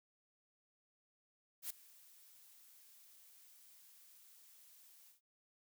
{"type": "noise with ADSR envelope", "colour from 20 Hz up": "blue", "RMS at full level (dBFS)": -41, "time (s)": [1.62, 5.21], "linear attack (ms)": 82, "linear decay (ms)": 4, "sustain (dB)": -22, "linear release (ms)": 130, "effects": []}